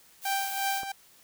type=noise; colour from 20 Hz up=blue; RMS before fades=-37 dBFS; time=0.21-0.83 s; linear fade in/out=50 ms
type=tone with tremolo; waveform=sawtooth; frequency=785 Hz; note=G5; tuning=2 cents sharp; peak=-22 dBFS; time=0.25-0.92 s; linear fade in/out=5 ms; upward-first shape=triangle; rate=2.9 Hz; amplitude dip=70%
type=click; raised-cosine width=1 ms; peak=-28 dBFS; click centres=0.833 s
effects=white hiss -58 dBFS RMS until 1.23 s